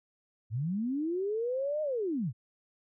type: linear two-way sweep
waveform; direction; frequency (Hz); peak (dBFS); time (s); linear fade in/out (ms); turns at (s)
sine; up then down; 98.5 to 622.3 to 98.5; -29; 0.5-2.33; 50; 1.82
effects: none